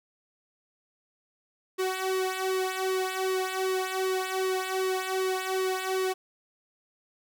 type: tone with flanger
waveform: sawtooth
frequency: 376.1 Hz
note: F#4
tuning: 28 cents sharp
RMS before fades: -29 dBFS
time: 1.78-6.14 s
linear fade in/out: 20 ms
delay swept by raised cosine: 1.4 to 2.5 ms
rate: 2.6 Hz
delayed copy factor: -1
effects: none